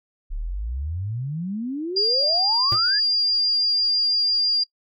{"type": "exponential sweep", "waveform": "sine", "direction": "up", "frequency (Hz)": [33.04, 1774], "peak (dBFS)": -25, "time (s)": [0.3, 3], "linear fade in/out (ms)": 20}
{"type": "tone", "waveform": "sine", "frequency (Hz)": 4802, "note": "D8", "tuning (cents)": 38, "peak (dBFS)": -17, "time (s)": [1.96, 4.64], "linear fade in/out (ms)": 10}
{"type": "tone with exponential decay", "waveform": "square", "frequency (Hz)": 116.54, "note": "A#2", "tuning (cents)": 0, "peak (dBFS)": -22, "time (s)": [2.72, 2.83], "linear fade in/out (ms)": 0, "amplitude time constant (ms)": 22}
{"effects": ["noise-tail reverb RT60 0.1 s tail -24 dB re dry"]}